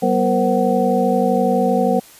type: tone cluster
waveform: sine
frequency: 190.6 / 241.4 / 468.6 / 521 / 749 Hz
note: G3 / B3 / A#4 / C5 / F#5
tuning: -48 / -39 / +9 / -7 / +21 cents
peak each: -20 dBFS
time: 0.02-2 s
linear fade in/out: 10 ms
effects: white hiss -44 dBFS RMS until 2.19 s + resampled to 32000 Hz